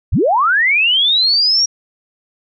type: linear sweep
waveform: sine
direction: up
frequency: 34.55 to 5690 Hz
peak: -10 dBFS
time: 0.12-1.66 s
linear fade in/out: 10 ms
effects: none